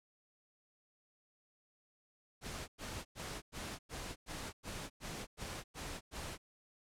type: noise bursts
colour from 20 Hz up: pink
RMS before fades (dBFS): -44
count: 11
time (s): 2.41-6.38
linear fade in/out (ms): 50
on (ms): 270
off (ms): 100
effects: low-pass 10000 Hz 12 dB/octave